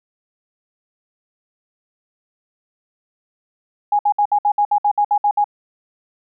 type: tone bursts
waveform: sine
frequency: 826 Hz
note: G#5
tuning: 10 cents flat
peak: -12 dBFS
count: 12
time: 3.92-5.443 s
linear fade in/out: 5 ms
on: 71 ms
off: 61 ms
effects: none